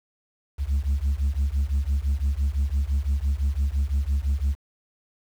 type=beating tone pair; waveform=sine; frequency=66.8 / 72.7 Hz; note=C2 / D2; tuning=+36 / -17 cents; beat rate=5.9 Hz; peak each=-22 dBFS; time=0.58-4.56 s; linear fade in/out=50 ms; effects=tanh soft clip ceiling -18 dBFS + 8-bit